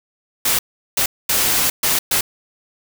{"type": "noise bursts at uneven times", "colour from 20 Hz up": "white", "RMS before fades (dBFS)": -17, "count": 5, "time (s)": [[0.45, 0.59], [0.97, 1.06], [1.29, 1.7], [1.83, 1.99], [2.11, 2.21]], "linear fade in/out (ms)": 5, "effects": []}